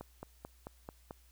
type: click train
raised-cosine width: 1 ms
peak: -29 dBFS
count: 6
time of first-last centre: 0.01-1.109 s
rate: 4.55 Hz
effects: added 60 Hz sine -61 dBFS peak until 1.31 s + white hiss -68 dBFS RMS until 1.31 s